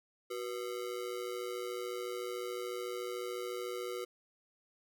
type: ring-modulated tone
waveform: square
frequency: 428.9 Hz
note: A4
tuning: 44 cents flat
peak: -35 dBFS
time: 0.3-4.05 s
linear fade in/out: 10 ms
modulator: 56.9 Hz
effects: none